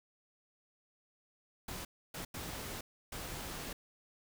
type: noise bursts at uneven times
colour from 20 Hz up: pink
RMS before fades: -43 dBFS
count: 4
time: 1.68-1.85 / 2.14-2.25 / 2.34-2.81 / 3.12-3.73 s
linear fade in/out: 5 ms
effects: none